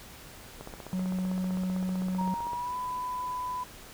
click train, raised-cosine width 1 ms, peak -27 dBFS, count 31, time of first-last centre 0.61-2.533 s, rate 15.6 Hz
triangle tone, 185 Hz, F#3, in tune, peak -26 dBFS, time 0.93-2.34 s, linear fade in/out 2 ms
sine tone with pitch glide, 937 to 998.5 Hz, A#5 to B5, +9 to +19 cents, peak -31 dBFS, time 2.18-3.64 s, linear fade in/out 10 ms, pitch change +110 cents, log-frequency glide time 2.39-2.76 s
effects pink hiss -48 dBFS RMS until 3.93 s

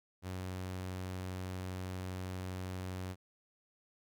sawtooth tone, 92.5 Hz, F#2, in tune, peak -35 dBFS, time 0.22-3.16 s, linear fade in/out 50 ms, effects none

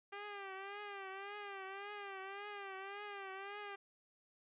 10% pulse tone with vibrato, 397.6 Hz, G4, 25 cents sharp, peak -37 dBFS, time 0.12-3.76 s, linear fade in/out 10 ms, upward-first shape triangle, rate 1.8 Hz, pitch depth 85 cents each way, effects resampled to 8000 Hz

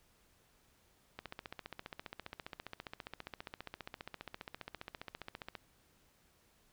click train, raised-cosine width 0.3 ms, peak -27 dBFS, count 66, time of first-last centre 1.19-5.552 s, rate 14.9 Hz, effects pink hiss -70 dBFS RMS until 6.72 s

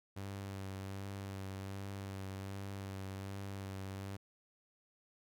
sawtooth tone with vibrato, 97.5 Hz, G2, 9 cents flat, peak -38 dBFS, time 0.16-4.17 s, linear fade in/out 10 ms, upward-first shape sine, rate 1.3 Hz, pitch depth 22 cents each way, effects none

